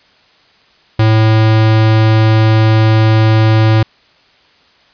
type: tone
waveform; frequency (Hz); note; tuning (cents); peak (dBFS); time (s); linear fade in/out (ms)
square; 110; A2; 0; -7; 0.99-3.83; 5
effects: white hiss -49 dBFS RMS until 4.93 s + resampled to 11025 Hz